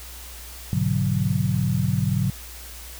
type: chord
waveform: sine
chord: G# half-diminished seventh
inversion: none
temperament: equal with one note detuned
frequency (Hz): 103.83 / 126.14 / 146.83 / 185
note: G#2 / B2 / D3 / F#3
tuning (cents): 0 / +37 / 0 / 0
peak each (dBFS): -25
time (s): 0.73-2.3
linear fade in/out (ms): 0
effects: added 60 Hz sine -40 dBFS peak until 2.99 s + white hiss -41 dBFS RMS until 2.99 s